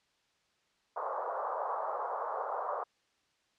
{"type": "band-pass noise", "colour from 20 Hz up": "white", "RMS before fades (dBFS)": -36, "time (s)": [0.96, 2.84], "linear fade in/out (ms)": 10, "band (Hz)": [480, 1200], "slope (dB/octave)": 48, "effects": ["white hiss -73 dBFS RMS until 3.58 s", "low-pass 5000 Hz 12 dB/octave"]}